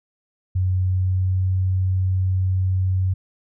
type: tone with pitch glide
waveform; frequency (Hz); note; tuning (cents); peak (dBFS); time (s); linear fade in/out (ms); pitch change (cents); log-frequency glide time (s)
sine; 92.5 to 93.41; F#2 to F#2; 0 to +17; -17; 0.55-3.14; 10; +17; 0.82-1.5
effects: none